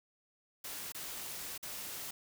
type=noise with dropouts; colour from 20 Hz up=white; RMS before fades=-43 dBFS; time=0.64-2.11 s; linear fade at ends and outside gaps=5 ms; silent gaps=0.922-0.946 / 1.578-1.627 s; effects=none